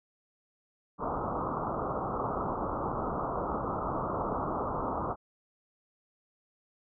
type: low-pass noise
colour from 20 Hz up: white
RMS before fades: -33 dBFS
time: 0.98-5.16 s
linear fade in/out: 50 ms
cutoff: 1300 Hz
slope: 96 dB/octave
effects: none